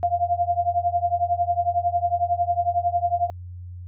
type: tone with tremolo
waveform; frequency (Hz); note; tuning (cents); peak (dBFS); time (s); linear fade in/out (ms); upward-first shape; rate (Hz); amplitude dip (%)
sine; 698.5; F5; 0; -15; 0.03-3.3; 0; triangle; 11; 100
effects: added 89 Hz sine -34 dBFS peak until 3.87 s